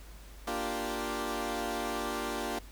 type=chord; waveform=15% pulse; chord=G minor seventh; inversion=first; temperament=equal; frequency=233.1 / 293.7 / 349.2 / 392 Hz; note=Bb3 / D4 / F4 / G4; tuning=0 / 0 / 0 / 0 cents; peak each=-32 dBFS; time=0.47-2.59 s; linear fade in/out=5 ms; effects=added 50 Hz sine -47 dBFS peak until 2.71 s + pink hiss -55 dBFS RMS until 2.71 s